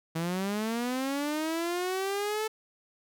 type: linear sweep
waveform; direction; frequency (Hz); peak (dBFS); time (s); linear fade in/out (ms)
sawtooth; up; 160 to 440; -25; 0.15-2.48; 10
effects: none